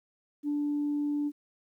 sine tone, 292.3 Hz, D4, 8 cents flat, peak -26 dBFS, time 0.43-1.32 s, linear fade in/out 50 ms, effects tanh soft clip ceiling -23 dBFS + 11-bit

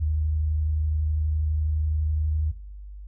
sine tone with vibrato, 77.1 Hz, D#2, 15 cents flat, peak -21 dBFS, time 0-2.52 s, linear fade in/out 20 ms, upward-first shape sine, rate 12 Hz, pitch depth 13 cents each way, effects noise-tail reverb RT60 0.9 s tail -24 dB re dry + added 50 Hz sine -37 dBFS peak until 3.07 s

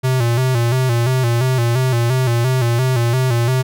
square tone with vibrato, 123.5 Hz, B2, in tune, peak -14 dBFS, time 0.03-3.63 s, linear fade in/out 20 ms, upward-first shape square, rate 2.9 Hz, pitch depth 83 cents each way, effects none

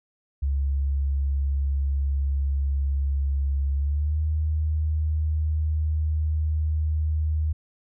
sine tone with pitch glide, 69.3 to 77.34 Hz, C#2 to D#2, 0 to -10 cents, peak -21 dBFS, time 0.42-7.53 s, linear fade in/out 10 ms, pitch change +190 cents, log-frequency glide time 3.75-4.2 s, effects none

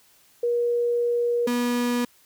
sine / 35% pulse tone pair in turn, 477.4 / 242.5 Hz, A#4 / B3, +41 / -31 cents, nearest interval octave, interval 1172 cents, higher first, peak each -20 dBFS, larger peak neither, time 0.43-1.47 / 1.47-2.05 s, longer first, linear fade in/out 5 ms, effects white hiss -58 dBFS RMS until 2.25 s

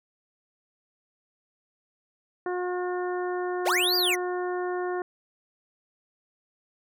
harmonic tone, 360 Hz, F#4, 47 cents flat, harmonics 1 / 2 / 3 / 4 / 5, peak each -28 / -34 / -38 / -40 / -42 dBFS, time 2.46-5.02 s, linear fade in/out 2 ms
square linear two-way sweep, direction up then down, 327.8 to 4923 to 1817 Hz, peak -23 dBFS, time 3.65-4.16 s, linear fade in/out 20 ms, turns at 3.96 s
effects none

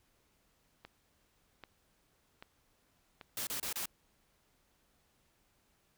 click train, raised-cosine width 0.3 ms, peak -32 dBFS, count 4, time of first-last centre 0.85-3.212 s, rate 1.27 Hz
white noise bursts, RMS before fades -38 dBFS, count 4, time 3.37-3.857 s, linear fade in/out 2 ms, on 100 ms, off 29 ms
effects pink hiss -73 dBFS RMS until 5.97 s

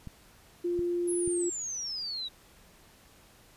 clicks, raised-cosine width 5 ms, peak -28 dBFS, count 3, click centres 0.073 / 0.792 / 1.277 s
sine tone, 349.2 Hz, F4, in tune, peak -27 dBFS, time 0.64-1.5 s, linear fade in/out 10 ms
sine exponential sweep, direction down, 10920 to 3801 Hz, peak -33 dBFS, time 1.07-2.29 s, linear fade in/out 20 ms
effects pink hiss -58 dBFS RMS until 3.56 s + resampled to 32000 Hz

